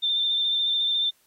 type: tone with vibrato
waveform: sine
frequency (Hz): 3580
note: A7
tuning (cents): +29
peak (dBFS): -21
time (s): 0.02-1.11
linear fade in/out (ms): 20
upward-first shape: square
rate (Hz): 14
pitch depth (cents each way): 17
effects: white hiss -64 dBFS RMS until 1.26 s + AAC 48 kbps